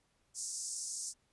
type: band-pass noise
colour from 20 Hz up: white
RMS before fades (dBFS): -41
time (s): 0.34-1.14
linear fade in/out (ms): 50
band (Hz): 5300 to 9300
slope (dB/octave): 48
effects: pink hiss -75 dBFS RMS until 1.32 s + resampled to 24000 Hz